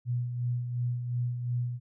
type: tone with tremolo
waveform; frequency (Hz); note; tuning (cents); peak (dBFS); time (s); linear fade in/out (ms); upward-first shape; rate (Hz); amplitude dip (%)
sine; 122; B2; -21; -26; 0.05-1.8; 50; sine; 2.8; 50
effects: none